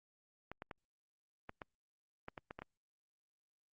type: clicks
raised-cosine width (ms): 0.5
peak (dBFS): -30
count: 10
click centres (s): 0.516 / 0.621 / 0.712 / 1.494 / 1.618 / 2.284 / 2.378 / 2.509 / 2.59 / 2.62
effects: Opus 48 kbps